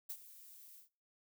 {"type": "noise with ADSR envelope", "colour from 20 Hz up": "violet", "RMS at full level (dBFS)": -42, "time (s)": [0.09, 0.89], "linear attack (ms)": 12, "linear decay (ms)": 61, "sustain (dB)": -15, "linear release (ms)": 120, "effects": ["noise-tail reverb RT60 0.4 s tail -23 dB re dry"]}